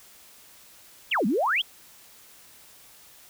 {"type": "exponential two-way sweep", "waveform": "sine", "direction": "down then up", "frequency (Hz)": [3520, 185, 3520], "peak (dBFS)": -21, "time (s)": [1.11, 1.62], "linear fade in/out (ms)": 10, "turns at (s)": 1.26, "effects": ["white hiss -52 dBFS RMS until 3.29 s"]}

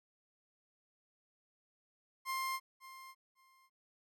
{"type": "tone with echo", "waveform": "30% pulse", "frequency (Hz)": 1056, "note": "C6", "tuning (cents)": 16, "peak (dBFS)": -33, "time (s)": [2.25, 2.6], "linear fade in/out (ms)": 50, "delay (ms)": 550, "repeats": 2, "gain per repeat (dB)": -15, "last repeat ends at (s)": 3.7, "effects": []}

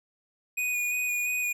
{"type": "tone with vibrato", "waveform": "square", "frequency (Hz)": 2468, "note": "D#7", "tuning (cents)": -15, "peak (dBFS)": -27, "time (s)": [0.57, 1.53], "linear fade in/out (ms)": 10, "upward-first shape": "square", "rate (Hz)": 2.9, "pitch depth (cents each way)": 12, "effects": []}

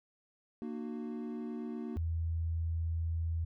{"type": "chord", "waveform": "triangle", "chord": "Bb augmented", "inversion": "none", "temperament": "equal with one note detuned", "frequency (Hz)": [233.1, 301.2, 370], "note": ["Bb3", "D4", "F#4"], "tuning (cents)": [0, 44, 0], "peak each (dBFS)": [-37, -42, -43], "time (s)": [0.62, 1.97], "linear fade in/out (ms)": 0}
{"type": "tone", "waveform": "sine", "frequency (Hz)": 82.41, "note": "E2", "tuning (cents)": 0, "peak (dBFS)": -31, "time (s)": [1.96, 3.45], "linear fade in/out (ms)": 10}
{"effects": []}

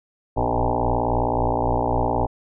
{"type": "tone with frequency modulation", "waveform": "sine", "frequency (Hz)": 446.6, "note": "A4", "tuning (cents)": 26, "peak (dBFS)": -18, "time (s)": [0.36, 2.27], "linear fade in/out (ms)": 20, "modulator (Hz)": 59.3, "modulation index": 7.9, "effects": []}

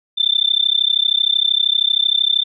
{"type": "tone with amplitude modulation", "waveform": "sine", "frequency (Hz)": 3556, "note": "A7", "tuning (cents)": 18, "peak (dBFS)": -9, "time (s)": [0.17, 2.44], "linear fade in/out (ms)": 20, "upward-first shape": "sine", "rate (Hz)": 32.9, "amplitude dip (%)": 100, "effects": []}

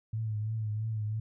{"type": "tone with vibrato", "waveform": "sine", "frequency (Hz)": 108.7, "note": "A2", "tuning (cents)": -21, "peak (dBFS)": -30, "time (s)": [0.13, 1.2], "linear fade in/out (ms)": 5, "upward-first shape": "triangle", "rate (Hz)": 3, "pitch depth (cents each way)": 58, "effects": []}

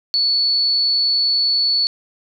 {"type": "tone", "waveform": "sine", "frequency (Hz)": 4435, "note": "C#8", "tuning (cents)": 0, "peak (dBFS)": -14, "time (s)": [0.14, 1.87], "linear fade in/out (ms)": 0, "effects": []}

